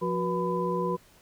sine tone cluster, 175.5 / 368.8 / 485.4 / 1003 Hz, F3 / F#4 / B4 / B5, +9 / -6 / -30 / +26 cents, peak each -31 dBFS, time 0.01-0.97 s, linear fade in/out 20 ms, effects pink hiss -58 dBFS RMS until 1.21 s

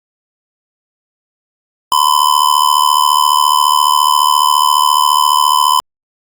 square tone with amplitude modulation, 1016 Hz, B5, 49 cents sharp, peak -5 dBFS, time 1.92-5.8 s, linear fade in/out 0 ms, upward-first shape sine, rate 74.5 Hz, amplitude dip 90%, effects Opus 48 kbps

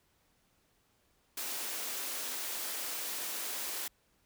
white high-pass noise, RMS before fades -38 dBFS, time 1.37-3.88 s, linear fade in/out 5 ms, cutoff 250 Hz, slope 24 dB/octave, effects pink hiss -72 dBFS RMS until 4.25 s

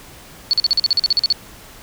sine tone bursts, 4435 Hz, C#8, in tune, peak -11 dBFS, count 13, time 0.51-1.325 s, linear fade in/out 0 ms, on 23 ms, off 43 ms, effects pink hiss -41 dBFS RMS until 1.82 s

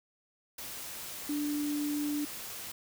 sine tone in noise, 293.7 Hz, D4, in tune, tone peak -30 dBFS, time 1.29-2.25 s, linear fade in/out 5 ms, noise white, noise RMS -42 dBFS, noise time 0.58-2.72 s, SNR +9 dB, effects none

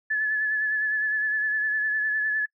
sine tone with vibrato, 1723 Hz, A6, 37 cents flat, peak -22 dBFS, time 0.1-2.46 s, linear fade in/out 10 ms, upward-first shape sine, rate 9.8 Hz, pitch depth 29 cents each way, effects noise-tail reverb RT60 0.1 s tail -26 dB re dry

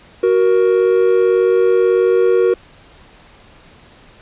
triangle tone pair together, 371.7 / 470 Hz, F#4 / A#4, +8 / +14 cents, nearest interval major third, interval 406 cents, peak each -11 dBFS, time 0.23-2.54 s, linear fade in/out 5 ms, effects pink hiss -45 dBFS RMS until 4.21 s + resampled to 8000 Hz

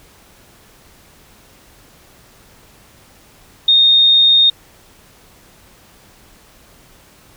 sine tone, 3687 Hz, A#7, 20 cents flat, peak -7 dBFS, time 3.68-4.5 s, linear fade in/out 5 ms, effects pink hiss -47 dBFS RMS until 7.36 s

